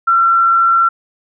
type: tone with frequency modulation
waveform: sine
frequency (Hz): 1358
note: F6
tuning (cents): -49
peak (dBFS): -8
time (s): 0.07-0.89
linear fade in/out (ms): 10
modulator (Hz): 85.4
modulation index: 0.28
effects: none